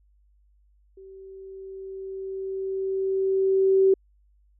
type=tone with level ramp; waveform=sine; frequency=384.4 Hz; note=G4; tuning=34 cents flat; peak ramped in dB=-43 to -14 dBFS; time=0.97-3.94 s; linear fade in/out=5 ms; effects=added 50 Hz sine -58 dBFS peak until 4.59 s